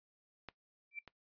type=clicks; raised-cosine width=0.3 ms; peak=-29 / -35 dBFS; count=2; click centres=0.487 / 1.077 s
type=tone with exponential growth; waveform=sine; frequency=2342 Hz; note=D7; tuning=5 cents flat; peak=-38 dBFS; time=0.91-0.99 s; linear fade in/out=5 ms; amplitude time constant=17 ms
effects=noise-tail reverb RT60 0.1 s tail -19 dB re dry + resampled to 11025 Hz